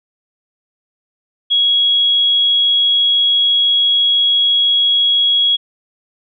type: tone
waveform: sine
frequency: 3322 Hz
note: G#7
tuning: in tune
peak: -10 dBFS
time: 1.5-5.57 s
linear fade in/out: 20 ms
effects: none